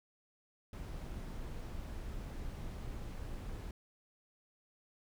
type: noise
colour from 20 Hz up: brown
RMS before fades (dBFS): -43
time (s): 0.73-3.71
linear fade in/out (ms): 2
effects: none